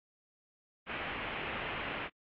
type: low-pass noise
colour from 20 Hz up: white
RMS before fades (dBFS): -39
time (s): 0.86-2.1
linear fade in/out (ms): 50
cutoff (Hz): 2900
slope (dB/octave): 48
effects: AAC 48 kbps